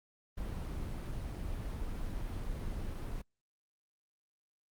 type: noise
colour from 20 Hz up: brown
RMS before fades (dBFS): -38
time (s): 0.37-3.22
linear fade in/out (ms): 10
effects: Opus 24 kbps